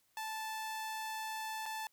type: tone with dropouts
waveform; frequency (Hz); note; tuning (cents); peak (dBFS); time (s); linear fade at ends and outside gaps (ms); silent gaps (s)
sawtooth; 877; A5; -6; -35; 0.17-1.87; 1; 1.657-1.661
effects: white hiss -74 dBFS RMS until 1.92 s